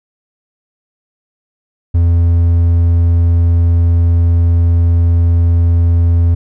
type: tone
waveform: triangle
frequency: 85 Hz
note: F2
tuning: 46 cents flat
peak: -5 dBFS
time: 1.94-6.35 s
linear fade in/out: 10 ms
effects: none